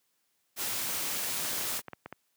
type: noise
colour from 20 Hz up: white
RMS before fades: -33 dBFS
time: 0.56-1.82 s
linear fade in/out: 50 ms
type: clicks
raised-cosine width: 0.5 ms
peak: -25 dBFS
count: 9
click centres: 1.45 / 1.532 / 1.581 / 1.612 / 1.792 / 1.883 / 1.933 / 2.06 / 2.126 s
effects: white hiss -75 dBFS RMS until 2.36 s + high-pass 100 Hz 12 dB/octave